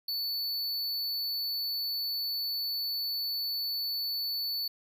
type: tone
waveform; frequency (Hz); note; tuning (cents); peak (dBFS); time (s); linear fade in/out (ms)
square; 4470; C#8; +14; -31; 0.08-4.68; 5
effects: none